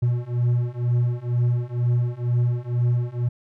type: beating tone pair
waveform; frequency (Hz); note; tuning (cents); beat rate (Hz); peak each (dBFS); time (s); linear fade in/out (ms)
triangle; 120.1 / 122.2; B2 / B2; -48 / -18; 2.1; -21 / -20; 0.02-3.29; 10
effects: none